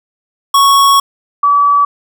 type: tone pair in turn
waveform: square / sine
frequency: 1108.7 / 1147.1 Hz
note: C#6 / D6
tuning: 0 / -41 cents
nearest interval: minor second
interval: 59 cents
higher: second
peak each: -6 dBFS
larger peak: neither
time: 0.54-1 / 1.43-1.85 s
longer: first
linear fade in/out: 5 ms
effects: none